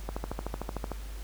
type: click train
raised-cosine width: 1 ms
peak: -19 dBFS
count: 12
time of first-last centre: 0.09-0.917 s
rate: 13.3 Hz
effects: added 50 Hz sine -37 dBFS peak until 1.23 s + pink hiss -50 dBFS RMS until 1.23 s